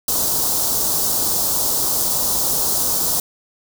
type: band-stop noise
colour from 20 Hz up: white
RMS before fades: -19 dBFS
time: 0.08-3.2 s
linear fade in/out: 2 ms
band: 1100 to 4400 Hz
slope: 24 dB/octave
effects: none